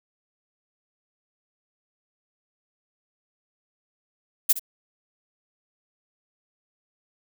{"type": "noise with echo", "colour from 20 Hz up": "violet", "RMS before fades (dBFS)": -17, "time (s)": [4.49, 4.53], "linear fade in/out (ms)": 10, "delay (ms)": 65, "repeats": 1, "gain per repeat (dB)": -14, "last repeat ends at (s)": 4.595, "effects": []}